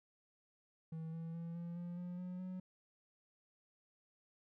triangle tone with pitch steps, 161.4 / 164.51 / 167.67 / 170.9 / 174.19 / 177.54 / 180.96 / 184.44 Hz, E3 / E3 / E3 / F3 / F3 / F3 / F#3 / F#3, -36 / -3 / +30 / -37 / -4 / +29 / -38 / -5 cents, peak -40 dBFS, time 0.92-2.6 s, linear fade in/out 5 ms, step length 210 ms, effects none

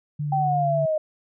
sine tone with vibrato, 146.83 Hz, D3, in tune, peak -24 dBFS, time 0.19-0.86 s, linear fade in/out 10 ms, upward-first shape sine, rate 5.6 Hz, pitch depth 18 cents each way
sine exponential sweep, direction down, 784 to 612 Hz, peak -20 dBFS, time 0.32-0.98 s, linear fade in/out 5 ms
effects none

